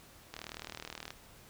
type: click train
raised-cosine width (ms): 0.2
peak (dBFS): -24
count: 31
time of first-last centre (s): 0.34-1.105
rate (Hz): 39.2
effects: pink hiss -57 dBFS RMS until 1.49 s